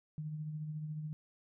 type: tone with tremolo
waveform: sine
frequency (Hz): 153.2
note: D#3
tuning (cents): -27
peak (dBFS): -36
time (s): 0.18-1.13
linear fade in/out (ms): 0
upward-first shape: triangle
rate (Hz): 14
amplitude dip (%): 45
effects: none